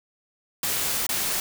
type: noise with dropouts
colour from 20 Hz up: white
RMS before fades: -26 dBFS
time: 0.63-1.4 s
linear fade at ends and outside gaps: 2 ms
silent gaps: 1.067-1.091 s
effects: none